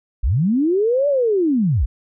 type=linear two-way sweep; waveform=sine; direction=up then down; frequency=40.67 to 587.3 to 40.67 Hz; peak=-14 dBFS; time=0.23-1.86 s; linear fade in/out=10 ms; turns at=1.08 s; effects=none